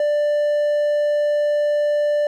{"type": "tone", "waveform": "triangle", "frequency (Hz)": 590, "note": "D5", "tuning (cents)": 8, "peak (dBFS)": -14, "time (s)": [0, 2.27], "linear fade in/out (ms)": 2, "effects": []}